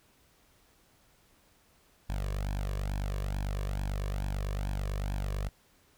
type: tone with flanger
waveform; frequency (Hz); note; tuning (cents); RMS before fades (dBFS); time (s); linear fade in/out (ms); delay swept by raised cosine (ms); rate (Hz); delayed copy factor
sawtooth; 49; G1; 0; -33; 2.09-5.49; 10; 1.2 to 1.79; 2.3; +0.9
effects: pink hiss -65 dBFS RMS until 5.97 s